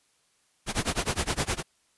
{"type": "noise with tremolo", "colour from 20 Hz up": "pink", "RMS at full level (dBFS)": -25, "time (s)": [0.66, 1.63], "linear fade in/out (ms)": 50, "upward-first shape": "sine", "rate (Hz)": 9.7, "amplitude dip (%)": 95, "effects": ["white hiss -68 dBFS RMS until 1.97 s", "resampled to 24000 Hz"]}